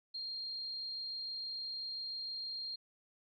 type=tone; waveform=sine; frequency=4211 Hz; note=C8; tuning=10 cents sharp; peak=-39 dBFS; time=0.14-2.76 s; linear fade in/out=10 ms; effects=none